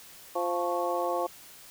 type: harmonic tone with a mistuned harmonic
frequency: 174.61 Hz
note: F3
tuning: in tune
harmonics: 2 / 3 / 4 / 5 / 6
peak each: -34 / -31 / -32 / -35 / -34 dBFS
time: 0.35-1.27 s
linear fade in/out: 10 ms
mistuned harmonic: 6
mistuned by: +90 cents
effects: white hiss -50 dBFS RMS until 1.7 s